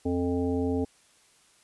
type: harmonic tone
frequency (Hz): 88.2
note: F2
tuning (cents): +18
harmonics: 1 / 3 / 5 / 7 / 9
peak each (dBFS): -32 / -27 / -30 / -40 / -40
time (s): 0.05-0.85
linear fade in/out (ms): 10
effects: white hiss -61 dBFS RMS until 1.63 s + resampled to 24000 Hz